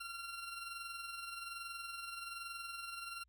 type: tone with amplitude modulation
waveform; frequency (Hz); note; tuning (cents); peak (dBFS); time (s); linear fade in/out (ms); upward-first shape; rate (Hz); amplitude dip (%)
20% pulse; 1376; F6; -26; -37; 0-3.24; 10; sine; 21.2; 45
effects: added 60 Hz sine -70 dBFS peak until 3.28 s